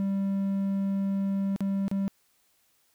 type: tone with dropouts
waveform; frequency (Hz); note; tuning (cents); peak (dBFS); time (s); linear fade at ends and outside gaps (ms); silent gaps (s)
triangle; 196; G3; 0; -23; 0-2.08; 0; 1.562-1.606 / 1.881-1.914
effects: white hiss -68 dBFS RMS until 2.94 s